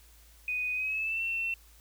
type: tone with pitch glide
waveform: sine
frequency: 2489 to 2699 Hz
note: D#7 to E7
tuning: 0 to +40 cents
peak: -29 dBFS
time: 0.48-1.54 s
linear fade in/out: 2 ms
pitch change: +140 cents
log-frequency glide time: 0.74-1.22 s
effects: added 56 Hz sine -56 dBFS peak until 1.8 s + white hiss -60 dBFS RMS until 1.8 s